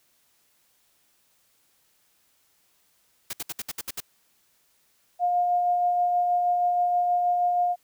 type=noise bursts; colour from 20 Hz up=white; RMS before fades=-32 dBFS; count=8; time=3.3-4.004 s; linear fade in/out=5 ms; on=32 ms; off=64 ms
type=tone with tremolo; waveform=sine; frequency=710 Hz; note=F5; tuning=28 cents sharp; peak=-19 dBFS; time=5.19-7.76 s; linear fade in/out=50 ms; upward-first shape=sine; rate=6.3 Hz; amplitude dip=25%
effects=white hiss -66 dBFS RMS until 7.83 s